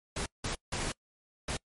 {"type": "noise bursts at uneven times", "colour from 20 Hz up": "pink", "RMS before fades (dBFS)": -34, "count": 4, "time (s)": [[0.16, 0.26], [0.44, 0.55], [0.72, 0.92], [1.48, 1.57]], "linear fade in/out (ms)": 5, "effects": ["noise-tail reverb RT60 0.1 s tail -25 dB re dry", "MP3 48 kbps"]}